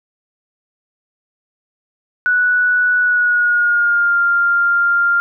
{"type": "tone with pitch glide", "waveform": "sine", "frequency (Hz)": [1476, 1396.4], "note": ["F#6", "F6"], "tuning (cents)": [-5, -1], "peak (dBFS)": -11, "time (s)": [2.26, 5.2], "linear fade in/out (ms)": 0, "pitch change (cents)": -96, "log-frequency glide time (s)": [3, 4.18], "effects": []}